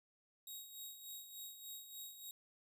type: tone with tremolo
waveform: 10% pulse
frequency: 3789 Hz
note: A#7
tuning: 27 cents sharp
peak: -39 dBFS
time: 0.47-2.31 s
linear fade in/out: 2 ms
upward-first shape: sine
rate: 3.4 Hz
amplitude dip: 60%
effects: none